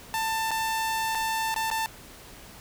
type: tone with dropouts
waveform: sawtooth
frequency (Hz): 890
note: A5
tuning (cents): +20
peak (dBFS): -22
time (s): 0.14-1.86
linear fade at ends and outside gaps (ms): 0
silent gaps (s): 0.508-0.514 / 1.149-1.153 / 1.542-1.562 / 1.702-1.713
effects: pink hiss -47 dBFS RMS until 2.6 s